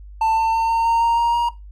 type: tone with pitch steps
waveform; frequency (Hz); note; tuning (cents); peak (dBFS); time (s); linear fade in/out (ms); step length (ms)
triangle; 890 / 897.7 / 905.6 / 913.4 / 921.4 / 929.4 / 937.5 / 945.6; A5 / A5 / A5 / A#5 / A#5 / A#5 / A#5 / A#5; +20 / +34 / +50 / -36 / -20 / -5 / +10 / +24; -13; 0.21-1.49; 5; 160
effects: noise-tail reverb RT60 0.2 s tail -17 dB re dry + added 50 Hz sine -36 dBFS peak until 1.71 s